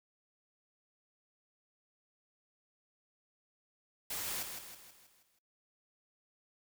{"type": "noise with echo", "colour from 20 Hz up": "white", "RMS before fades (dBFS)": -39, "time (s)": [4.1, 4.43], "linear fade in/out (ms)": 5, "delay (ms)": 160, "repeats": 6, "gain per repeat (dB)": -6, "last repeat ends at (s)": 5.39, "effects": ["noise-tail reverb RT60 0.4 s tail -26 dB re dry"]}